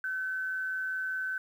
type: tone with amplitude modulation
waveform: sine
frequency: 1524 Hz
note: G6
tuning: 49 cents flat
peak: -29 dBFS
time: 0.04-1.38 s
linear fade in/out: 2 ms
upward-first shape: sine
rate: 165 Hz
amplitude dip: 35%
effects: 10-bit